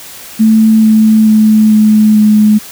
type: tone with pitch steps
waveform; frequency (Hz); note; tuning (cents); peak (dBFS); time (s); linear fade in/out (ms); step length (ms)
sine; 220 / 218.1 / 216.2 / 214.4 / 212.5; A3 / A3 / A3 / A3 / G#3; 0 / -15 / -30 / -45 / +40; -3; 0.39-2.59; 20; 440
effects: white hiss -30 dBFS RMS until 2.71 s